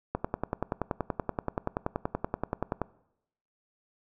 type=click train; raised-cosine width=1 ms; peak=-14 dBFS; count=29; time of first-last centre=0.15-2.817 s; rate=10.5 Hz; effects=noise-tail reverb RT60 0.8 s tail -21 dB re dry